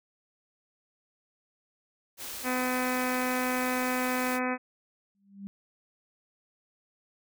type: band-stop noise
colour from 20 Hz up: white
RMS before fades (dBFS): -39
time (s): 2.17-4.4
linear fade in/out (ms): 50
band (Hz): 110 to 200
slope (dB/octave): 96
type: harmonic tone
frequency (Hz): 252.8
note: B3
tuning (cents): +41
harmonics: 1 / 2 / 3 / 4 / 5 / 6 / 7 / 8 / 9 / 10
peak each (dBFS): -31 / -34 / -36 / -37 / -38 / -39 / -39 / -40 / -41 / -41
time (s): 2.43-4.58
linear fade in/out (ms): 50
type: tone with exponential growth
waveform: sine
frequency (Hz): 198.1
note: G3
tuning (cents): +18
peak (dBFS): -34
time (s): 5.15-5.47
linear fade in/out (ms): 0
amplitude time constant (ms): 69
effects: none